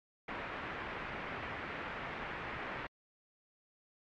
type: low-pass noise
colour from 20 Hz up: white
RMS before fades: -42 dBFS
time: 0.28-2.87 s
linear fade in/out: 5 ms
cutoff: 2200 Hz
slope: 24 dB/octave
effects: MP3 64 kbps